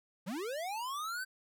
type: linear sweep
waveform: square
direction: up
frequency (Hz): 160.3 to 1564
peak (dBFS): -37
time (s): 0.26-1.25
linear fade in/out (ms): 20
effects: none